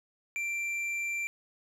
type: tone with tanh clipping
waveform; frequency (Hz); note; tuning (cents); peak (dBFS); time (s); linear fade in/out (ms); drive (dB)
triangle; 2356; D7; +5; -32; 0.36-1.27; 0; 11
effects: none